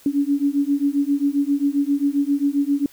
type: beating tone pair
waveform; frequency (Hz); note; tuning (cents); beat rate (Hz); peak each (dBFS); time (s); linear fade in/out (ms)
sine; 279.8 / 287.3; C#4 / D4; +16 / -38; 7.5; -20; 0.06-2.86; 2
effects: white hiss -50 dBFS RMS until 2.92 s